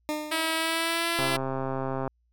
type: tone with exponential decay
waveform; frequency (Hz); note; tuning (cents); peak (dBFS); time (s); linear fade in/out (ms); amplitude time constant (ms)
20% pulse; 303.3; D#4; -44; -21; 0.09-0.88; 0; 170
type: tone with pitch glide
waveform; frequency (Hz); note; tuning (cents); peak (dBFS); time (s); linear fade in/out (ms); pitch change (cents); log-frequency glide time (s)
5% pulse; 322.6 to 337.1; E4 to E4; -37 to +39; -14; 0.31-1.37; 10; +76; 0.55-1.08
type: click train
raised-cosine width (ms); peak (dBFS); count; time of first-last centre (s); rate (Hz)
1; -17; 119; 1.19-2.077; 133
effects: added 59 Hz sine -66 dBFS peak until 2.32 s